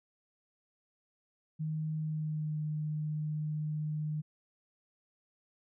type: tone with pitch glide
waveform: sine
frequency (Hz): 155.9 to 152.6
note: D#3 to D#3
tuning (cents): +4 to -33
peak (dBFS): -32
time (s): 1.59-4.22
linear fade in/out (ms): 20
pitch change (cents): -37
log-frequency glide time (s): 1.97-2.59
effects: none